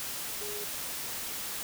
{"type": "tone in noise", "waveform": "sine", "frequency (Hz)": 415.3, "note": "G#4", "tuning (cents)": 0, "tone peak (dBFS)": -40, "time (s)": [0.41, 0.64], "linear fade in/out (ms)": 0, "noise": "white", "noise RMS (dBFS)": -37, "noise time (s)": [0, 1.63], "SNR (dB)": -6, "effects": []}